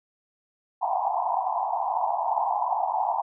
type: band-pass noise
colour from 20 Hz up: pink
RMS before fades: -26 dBFS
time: 0.81-3.22 s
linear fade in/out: 20 ms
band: 690 to 1000 Hz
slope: 96 dB/octave
effects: none